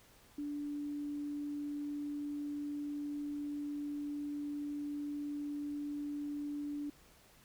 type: tone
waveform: sine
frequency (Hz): 291.3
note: D4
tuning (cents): -14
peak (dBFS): -37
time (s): 0.38-6.9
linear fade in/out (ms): 5
effects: pink hiss -63 dBFS RMS until 7.44 s